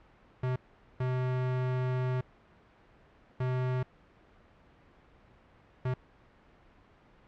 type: tone bursts at uneven times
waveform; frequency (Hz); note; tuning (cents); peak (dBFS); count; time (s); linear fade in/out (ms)
square; 127.5; C3; -44; -29; 4; 0.43-0.56 / 1-2.21 / 3.4-3.83 / 5.85-5.94; 5
effects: pink hiss -60 dBFS RMS until 7.27 s + low-pass 2000 Hz 12 dB/octave